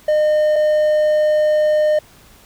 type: tone pair in turn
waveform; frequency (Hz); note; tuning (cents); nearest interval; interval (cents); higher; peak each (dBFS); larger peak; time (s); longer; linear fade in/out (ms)
triangle; 609 / 609; D#5 / D#5; -37 / -37; unison; 0; neither; -10; neither; 0.08-0.56 / 0.56-1.99; second; 5
effects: pink hiss -47 dBFS RMS until 2.45 s